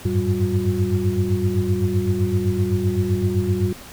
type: tone cluster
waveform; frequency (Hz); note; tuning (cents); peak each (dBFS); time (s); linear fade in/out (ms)
sine; 90.9 / 98.7 / 106.5 / 191.2 / 359.6; F#2 / G2 / G#2 / G3 / F#4; -30 / +12 / +44 / -43 / -49; -24; 0.05-3.73; 5
effects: pink hiss -40 dBFS RMS until 3.92 s